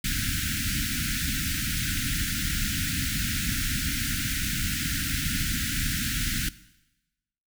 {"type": "band-stop noise", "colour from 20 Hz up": "pink", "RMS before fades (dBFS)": -28, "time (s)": [0.04, 6.49], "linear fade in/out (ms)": 5, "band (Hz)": [300, 1400], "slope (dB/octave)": 96, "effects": ["noise-tail reverb RT60 1.0 s tail -18 dB re dry"]}